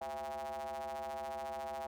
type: ring-modulated tone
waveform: square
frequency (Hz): 73.3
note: D2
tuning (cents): -3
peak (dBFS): -37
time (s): 0.01-1.87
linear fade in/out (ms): 5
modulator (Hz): 740
effects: none